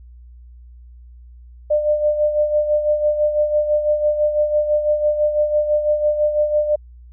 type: tone with tremolo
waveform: sine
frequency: 599 Hz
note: D5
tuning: 34 cents sharp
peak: -12 dBFS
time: 1.7-6.76 s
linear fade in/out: 10 ms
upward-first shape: sine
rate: 6 Hz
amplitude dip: 60%
effects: added 60 Hz sine -39 dBFS peak until 7.12 s